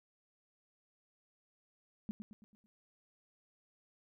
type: tone with echo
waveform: sine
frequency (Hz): 211.4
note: G#3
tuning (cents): +31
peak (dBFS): -35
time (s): 2.09-2.11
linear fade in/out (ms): 0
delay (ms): 110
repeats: 5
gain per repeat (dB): -7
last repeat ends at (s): 2.66
effects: none